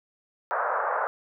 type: band-pass noise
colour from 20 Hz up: white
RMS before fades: -27 dBFS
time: 0.51-1.07 s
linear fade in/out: 0 ms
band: 490 to 1500 Hz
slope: 48 dB/octave
effects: none